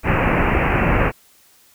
pink low-pass noise, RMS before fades -17 dBFS, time 0.03-1.12 s, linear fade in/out 50 ms, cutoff 2700 Hz, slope 96 dB/octave, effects white hiss -53 dBFS RMS until 1.74 s

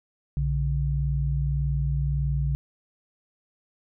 sine tone pair together, 60.71 / 142.4 Hz, B1 / C#3, -29 / +47 cents, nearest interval octave + minor third, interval 1476 cents, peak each -25 dBFS, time 0.37-2.55 s, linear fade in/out 0 ms, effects none

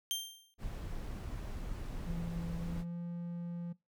sawtooth tone with exponential decay, 3163 Hz, G7, 15 cents sharp, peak -27 dBFS, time 0.11-0.54 s, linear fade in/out 0 ms, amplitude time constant 92 ms
brown noise, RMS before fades -41 dBFS, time 0.58-2.85 s, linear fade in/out 50 ms
triangle tone with pitch glide, 168.7 to 172.34 Hz, E3 to F3, +40 to -23 cents, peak -36 dBFS, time 2.06-3.73 s, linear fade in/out 10 ms, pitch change +37 cents, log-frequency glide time 2.6-2.96 s
effects noise-tail reverb RT60 0.2 s tail -20 dB re dry

